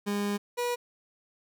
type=tone pair in turn; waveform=30% pulse; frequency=203.9 / 485 Hz; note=G#3 / B4; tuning=-32 / -31 cents; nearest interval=octave + minor third; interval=1501 cents; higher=second; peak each=-25 dBFS; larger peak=neither; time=0.06-0.38 / 0.57-0.76 s; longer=first; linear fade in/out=20 ms; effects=none